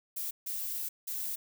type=noise bursts at uneven times; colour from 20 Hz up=violet; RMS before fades=-36 dBFS; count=3; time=0.16-0.31 / 0.46-0.89 / 1.07-1.36 s; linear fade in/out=10 ms; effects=none